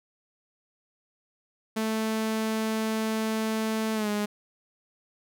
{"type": "tone with pitch glide", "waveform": "sawtooth", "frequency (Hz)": [220, 207.9], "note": ["A3", "G#3"], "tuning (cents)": [0, 2], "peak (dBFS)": -22, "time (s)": [1.76, 4.26], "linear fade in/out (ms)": 10, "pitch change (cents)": -98, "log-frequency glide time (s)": [3.94, 4.09], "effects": []}